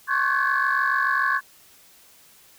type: tone cluster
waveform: sine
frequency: 1076 / 1123 / 1514 / 1643 / 1715 Hz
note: C6 / C#6 / F#6 / G#6 / A6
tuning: +48 / +22 / +39 / -19 / -45 cents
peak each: -25 dBFS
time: 0.07-1.41 s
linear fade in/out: 50 ms
effects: tanh soft clip ceiling -12 dBFS + white hiss -53 dBFS RMS until 2.58 s